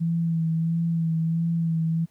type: tone with vibrato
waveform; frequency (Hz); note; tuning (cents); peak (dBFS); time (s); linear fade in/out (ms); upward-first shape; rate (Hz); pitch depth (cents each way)
sine; 164.81; E3; 0; -21; 0-2.06; 20; sine; 1.5; 28
effects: pink hiss -65 dBFS RMS until 2.1 s